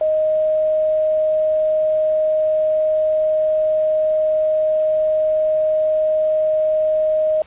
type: tone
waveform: sine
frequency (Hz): 622.3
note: D#5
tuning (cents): 0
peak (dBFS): -14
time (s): 0.01-7.42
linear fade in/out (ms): 2
effects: pink hiss -47 dBFS RMS until 7.46 s + resampled to 8000 Hz

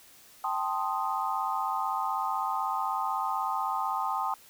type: chord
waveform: sine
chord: A half-diminished seventh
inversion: third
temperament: equal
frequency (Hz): 784 / 880 / 1046.5 / 1244.5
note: G5 / A5 / C6 / Eb6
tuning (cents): 0 / 0 / 0 / 0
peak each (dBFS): -33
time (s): 0.44-4.34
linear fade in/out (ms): 2
effects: white hiss -55 dBFS RMS until 4.49 s

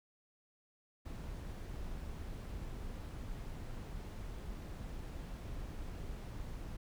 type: noise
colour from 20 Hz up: brown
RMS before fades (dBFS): -44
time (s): 1.05-6.77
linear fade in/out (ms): 10
effects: none

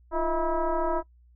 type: tone with frequency modulation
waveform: sine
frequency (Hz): 311.1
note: D#4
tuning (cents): 0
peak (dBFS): -23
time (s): 0.11-1.03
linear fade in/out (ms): 50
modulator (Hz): 328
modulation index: 2.6
effects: noise-tail reverb RT60 0.1 s tail -21 dB re dry + added 60 Hz sine -54 dBFS peak until 1.35 s

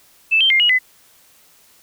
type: tone with pitch steps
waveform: sine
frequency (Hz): 2635 / 3140 / 2114 / 2899 / 2016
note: E7 / G7 / C7 / F#7 / B6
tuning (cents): -1 / +2 / +17 / -36 / +35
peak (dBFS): -11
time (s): 0.31-0.79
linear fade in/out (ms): 20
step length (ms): 96
effects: white hiss -52 dBFS RMS until 1.82 s

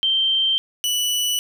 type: tone pair in turn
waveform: sine / sawtooth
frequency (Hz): 3136 / 2960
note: G7 / F#7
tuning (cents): 0 / 0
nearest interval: minor second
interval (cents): 100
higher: first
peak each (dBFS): -16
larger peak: neither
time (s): 0.03-0.58 / 0.84-1.39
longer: neither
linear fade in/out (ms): 0
effects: none

